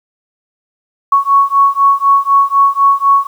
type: beating tone pair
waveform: sine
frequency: 1108.7 / 1112.7 Hz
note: C#6 / C#6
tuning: 0 / +6 cents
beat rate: 4 Hz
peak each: -10 dBFS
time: 1.12-3.27 s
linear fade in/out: 5 ms
effects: 7-bit